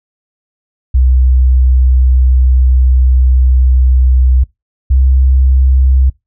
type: tone pair in turn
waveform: sine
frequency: 63.8 / 65.56 Hz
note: C2 / C2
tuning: -43 / +4 cents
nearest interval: unison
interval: 47 cents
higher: second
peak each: -4 dBFS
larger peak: neither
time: 0.94-4.44 / 4.9-6.1 s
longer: first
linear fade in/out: 10 ms
effects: noise-tail reverb RT60 0.2 s tail -24 dB re dry + tanh soft clip ceiling 0 dBFS